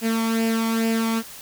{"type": "tone with flanger", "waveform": "sawtooth", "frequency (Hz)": 225.9, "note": "A3", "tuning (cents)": 46, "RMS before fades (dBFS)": -22, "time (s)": [0.01, 1.23], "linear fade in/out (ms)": 50, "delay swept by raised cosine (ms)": [0.39, 0.92], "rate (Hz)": 2.3, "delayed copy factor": 0.6, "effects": ["white hiss -40 dBFS RMS until 1.41 s"]}